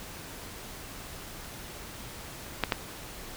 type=clicks; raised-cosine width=0.3 ms; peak=-8 dBFS; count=2; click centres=2.637 / 2.722 s; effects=pink hiss -43 dBFS RMS until 3.36 s